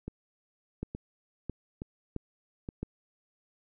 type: two click trains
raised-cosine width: 3 ms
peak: -21 / -24 dBFS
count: 4 / 4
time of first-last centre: 0.83-2.83 / 0.08-2.689 s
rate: 1.5 / 1.15 Hz
effects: none